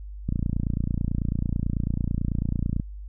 click train, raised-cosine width 5 ms, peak -13 dBFS, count 74, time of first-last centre 0.29-2.799 s, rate 29.1 Hz, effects added 50 Hz sine -35 dBFS peak until 3.08 s

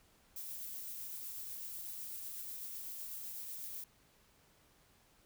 violet noise with tremolo, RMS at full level -44 dBFS, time 0.36-3.84 s, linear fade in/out 2 ms, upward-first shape triangle, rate 8 Hz, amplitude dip 25%, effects pink hiss -68 dBFS RMS until 5.25 s

